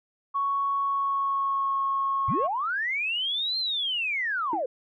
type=tone with pitch glide; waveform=sine; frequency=1111 to 1093.2 Hz; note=C#6 to C#6; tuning=+4 to -24 cents; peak=-23 dBFS; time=0.34-2.48 s; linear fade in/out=20 ms; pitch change=-28 cents; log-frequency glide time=0.79-1.78 s
type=linear two-way sweep; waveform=sine; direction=up then down; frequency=77.78 to 4203 to 470 Hz; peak=-25 dBFS; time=2.28-4.66 s; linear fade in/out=5 ms; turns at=3.58 s
type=tone with exponential decay; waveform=sine; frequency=326.4 Hz; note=E4; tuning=17 cents flat; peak=-24 dBFS; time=4.53-4.66 s; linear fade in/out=2 ms; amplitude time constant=28 ms
effects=tanh soft clip ceiling -15 dBFS